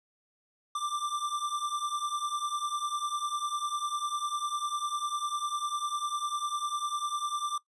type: beating tone pair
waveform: square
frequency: 1174.7 / 1184.7 Hz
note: D6 / D6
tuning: 0 / +15 cents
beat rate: 10 Hz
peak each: -36 / -33 dBFS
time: 0.75-7.58 s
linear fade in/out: 5 ms
effects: noise-tail reverb RT60 0.1 s tail -19 dB re dry + resampled to 24000 Hz